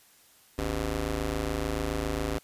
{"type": "ring-modulated tone", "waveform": "15% pulse", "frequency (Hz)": 108.3, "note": "A2", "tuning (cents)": -27, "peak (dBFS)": -19, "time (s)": [0.58, 2.39], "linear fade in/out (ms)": 10, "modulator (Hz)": 176, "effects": ["white hiss -59 dBFS RMS until 2.43 s", "resampled to 32000 Hz"]}